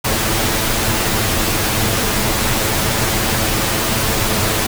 pink noise with comb filter, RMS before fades -17 dBFS, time 0.04-4.67 s, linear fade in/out 10 ms, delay 9.1 ms, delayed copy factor +0.6, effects none

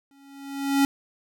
square tone with exponential growth, 277.2 Hz, C#4, in tune, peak -16 dBFS, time 0.11-0.85 s, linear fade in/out 1 ms, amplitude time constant 160 ms, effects none

